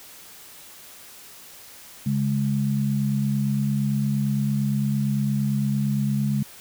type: tone pair together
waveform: sine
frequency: 138.92 / 207.7 Hz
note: C#3 / G#3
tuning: +4 / 0 cents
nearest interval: perfect fifth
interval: 696 cents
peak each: -23 dBFS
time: 2.06-6.43 s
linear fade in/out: 5 ms
effects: white hiss -45 dBFS RMS until 6.6 s